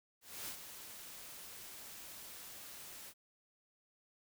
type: noise with ADSR envelope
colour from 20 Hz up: white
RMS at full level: -43 dBFS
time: 0.21-3.14 s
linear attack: 270 ms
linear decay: 79 ms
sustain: -8 dB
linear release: 56 ms
effects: none